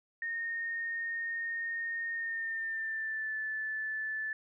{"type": "tone with pitch glide", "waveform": "sine", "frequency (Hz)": [1843, 1747.6], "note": ["A#6", "A6"], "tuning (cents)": [-20, -12], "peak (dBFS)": -33, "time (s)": [0.22, 4.33], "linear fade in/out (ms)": 2, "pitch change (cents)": -92, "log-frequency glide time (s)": [2.13, 3.35], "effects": []}